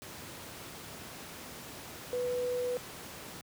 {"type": "tone in noise", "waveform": "sine", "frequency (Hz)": 494.2, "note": "B4", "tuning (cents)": 1, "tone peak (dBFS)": -30, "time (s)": [2.13, 2.77], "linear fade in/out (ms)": 0, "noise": "pink", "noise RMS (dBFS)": -45, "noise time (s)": [0.02, 3.41], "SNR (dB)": 12, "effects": ["high-pass 100 Hz 12 dB/octave"]}